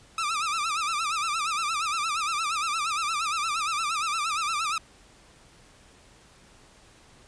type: tone with vibrato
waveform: sawtooth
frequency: 1255 Hz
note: D#6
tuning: 15 cents sharp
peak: -22 dBFS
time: 0.18-4.78 s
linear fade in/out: 2 ms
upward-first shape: sine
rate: 8.6 Hz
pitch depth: 130 cents each way
effects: pink hiss -55 dBFS RMS until 7.27 s + resampled to 22050 Hz